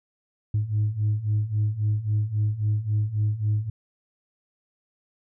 sine beating tone pair, 103.83 / 107.53 Hz, G#2 / A2, 0 / -39 cents, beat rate 3.7 Hz, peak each -25 / -22 dBFS, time 0.54-3.7 s, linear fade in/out 5 ms, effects tanh soft clip ceiling -17 dBFS

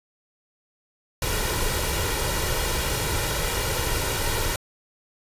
pink noise with comb filter, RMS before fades -25 dBFS, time 1.22-4.56 s, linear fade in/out 2 ms, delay 2.1 ms, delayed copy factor +0.6, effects resampled to 32000 Hz

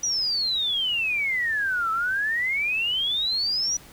sine exponential two-way sweep, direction down then up, 5920 to 1299 to 5920 Hz, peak -22 dBFS, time 0.03-3.77 s, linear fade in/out 5 ms, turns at 1.91 s, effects pink hiss -48 dBFS RMS until 3.92 s

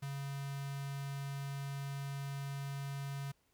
square tone with notch filter, 139.2 Hz, C#3, 8 cents sharp, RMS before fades -41 dBFS, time 0.02-3.32 s, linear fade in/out 10 ms, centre 460 Hz, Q 1.2, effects pink hiss -75 dBFS RMS until 3.53 s

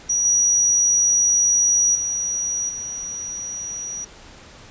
sine tone with level steps, 5800 Hz, F#8, 35 cents flat, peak -17 / -14 / -21 / -27 dBFS, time 0.09-4.05 s, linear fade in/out 10 ms, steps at 0.25 / 1.95 / 2.69 s, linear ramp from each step 2 ms, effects pink hiss -44 dBFS RMS until 4.7 s + resampled to 16000 Hz

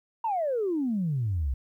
sine exponential sweep, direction down, 944 to 61 Hz, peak -24 dBFS, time 0.24-1.54 s, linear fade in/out 5 ms, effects tanh soft clip ceiling -20 dBFS + 11-bit

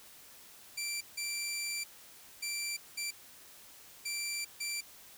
15% pulse tone bursts at uneven times, 2349 Hz, D7, in tune, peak -28 dBFS, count 6, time 0.77-1.01 / 1.17-1.84 / 2.42-2.77 / 2.97-3.11 / 4.05-4.45 / 4.6-4.81 s, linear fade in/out 10 ms, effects white hiss -55 dBFS RMS until 5.17 s

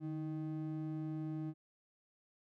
triangle ring-modulated tone, 233.1 Hz, A#3, in tune, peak -33 dBFS, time 0-1.54 s, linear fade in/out 50 ms, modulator 81.6 Hz, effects none

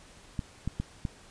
clicks, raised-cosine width 5 ms, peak -18 dBFS, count 4, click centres 0.392 / 0.676 / 0.8 / 1.052 s, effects pink hiss -54 dBFS RMS until 1.3 s + resampled to 22050 Hz

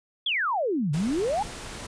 sine exponential two-way sweep, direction down then up, 3520 to 138.59 to 880 Hz, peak -23 dBFS, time 0.26-1.43 s, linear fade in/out 5 ms, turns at 0.92 s
pink noise, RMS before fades -38 dBFS, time 0.93-1.87 s, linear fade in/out 10 ms
effects resampled to 22050 Hz

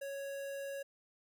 square tone with notch filter, 554.4 Hz, C#5, in tune, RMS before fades -42 dBFS, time 0.01-0.83 s, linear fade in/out 10 ms, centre 4400 Hz, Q 1.7, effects none

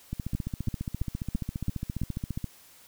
two click trains, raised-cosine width 5 ms, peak -16 / -19 dBFS, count 6 / 35, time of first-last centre 0.35-2.017 / 0.13-2.443 s, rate 3 / 14.7 Hz, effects white hiss -55 dBFS RMS until 2.87 s

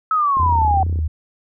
sine exponential sweep, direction down, 1303 to 754 Hz, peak -14 dBFS, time 0.11-0.83 s, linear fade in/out 2 ms
click train, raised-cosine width 3 ms, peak -20 dBFS, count 21, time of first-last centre 0.37-0.989 s, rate 32.3 Hz
sine tone with vibrato, 81.2 Hz, E2, 26 cents flat, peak -17 dBFS, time 0.39-1.08 s, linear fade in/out 10 ms, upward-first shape sine, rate 2.6 Hz, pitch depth 75 cents each way
effects none

